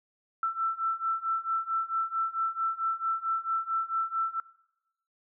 sine beating tone pair, 1331 / 1335.5 Hz, E6 / E6, +16 / +22 cents, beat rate 4.5 Hz, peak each -32 / -29 dBFS, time 0.43-4.4 s, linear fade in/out 2 ms, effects noise-tail reverb RT60 0.9 s tail -21 dB re dry

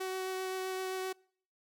sawtooth tone with vibrato, 375.5 Hz, F#4, 26 cents sharp, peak -31 dBFS, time 0-1.13 s, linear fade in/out 10 ms, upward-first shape sine, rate 7.7 Hz, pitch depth 9 cents each way, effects noise-tail reverb RT60 0.6 s tail -26 dB re dry

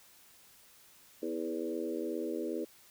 harmonic tone with a mistuned harmonic, 82.4 Hz, E2, in tune, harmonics 3 / 4 / 5 / 6 / 7, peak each -42 / -37 / -39 / -40 / -45 dBFS, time 1.22-2.65 s, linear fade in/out 10 ms, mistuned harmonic 4, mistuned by -28 cents, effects white hiss -60 dBFS RMS until 2.9 s

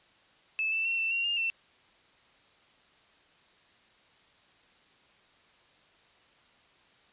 sine tone with pitch steps, 2618 / 2655 / 2715 / 2673 / 2750 / 2814 / 2690 Hz, E7 / E7 / F7 / E7 / F7 / F7 / E7, -13 / +12 / -50 / +23 / -27 / +12 / +34 cents, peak -27 dBFS, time 0.59-1.5 s, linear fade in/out 0 ms, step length 130 ms, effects white hiss -62 dBFS RMS until 7.12 s + resampled to 8000 Hz

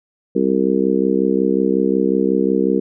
harmonic tone, 65.5 Hz, C2, 2 cents sharp, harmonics 3 / 4 / 5 / 6 / 7, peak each -20 / -20 / -20 / -20 / -20 dBFS, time 0.35-2.8 s, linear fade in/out 10 ms, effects none

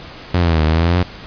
sawtooth exponential two-way sweep, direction down then up, 91 to 77 to 91 Hz, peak -8 dBFS, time 0.34-1.03 s, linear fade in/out 5 ms, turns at 0.63 s, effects pink hiss -35 dBFS RMS until 1.26 s + resampled to 11025 Hz

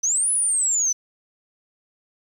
sine linear two-way sweep, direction up then down, 5920 to 10150 to 5920 Hz, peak -18 dBFS, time 0.03-0.93 s, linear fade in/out 10 ms, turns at 0.31 s, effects 8-bit

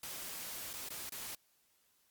white noise with dropouts, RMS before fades -44 dBFS, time 0.03-1.35 s, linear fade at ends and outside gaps 2 ms, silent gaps 0.732-0.737 / 0.888-0.903 / 1.094-1.121 s, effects white hiss -73 dBFS RMS until 2.1 s + Opus 48 kbps

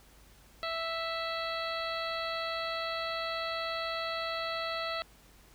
harmonic tone with a mistuned harmonic, 659.3 Hz, E5, in tune, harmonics 1 / 2 / 3 / 4 / 5 / 6 / 7, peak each -37 / -37 / -41 / -43 / -45 / -42 / -44 dBFS, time 0.63-5.02 s, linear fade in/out 0 ms, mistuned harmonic 7, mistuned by -81 cents, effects added 50 Hz sine -60 dBFS peak until 5.54 s + pink hiss -60 dBFS RMS until 5.54 s

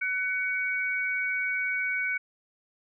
sine tone pair together, 1500 / 2246 Hz, F#6 / C#7, +23 / +22 cents, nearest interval perfect fifth, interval 699 cents, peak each -30 / -28 dBFS, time 0.01-2.18 s, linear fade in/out 10 ms, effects none

